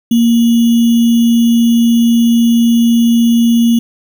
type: tone with sample-and-hold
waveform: sine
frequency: 233.1 Hz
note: A#3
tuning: in tune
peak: -6 dBFS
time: 0.11-3.79 s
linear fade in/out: 5 ms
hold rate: 3150 Hz
effects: none